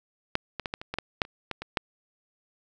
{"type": "clicks", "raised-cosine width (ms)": 0.3, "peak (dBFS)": [-8, -16, -15, -14, -22, -16, -12, -7, -29, -15, -20, -8], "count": 12, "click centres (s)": [0.354, 0.597, 0.658, 0.739, 0.815, 0.94, 0.986, 1.218, 1.251, 1.513, 1.62, 1.772], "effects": []}